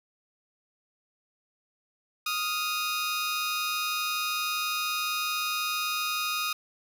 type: tone pair together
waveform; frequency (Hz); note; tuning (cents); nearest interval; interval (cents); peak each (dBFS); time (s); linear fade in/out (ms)
15% pulse; 1244.5 / 1396.9; D#6 / F6; 0 / 0; major second; 200; -22 / -30; 2.26-6.53; 5
effects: none